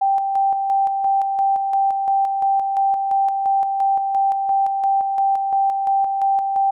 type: tone with tremolo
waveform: sine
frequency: 784 Hz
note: G5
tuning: in tune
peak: -14 dBFS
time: 0.01-6.71 s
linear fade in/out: 10 ms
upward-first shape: square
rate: 2.9 Hz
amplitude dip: 40%
effects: none